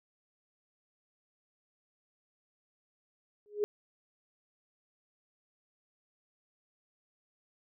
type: tone with exponential growth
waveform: sine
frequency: 415.3 Hz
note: G#4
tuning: in tune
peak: -23 dBFS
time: 3.46-3.64 s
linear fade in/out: 0 ms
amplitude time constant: 38 ms
effects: none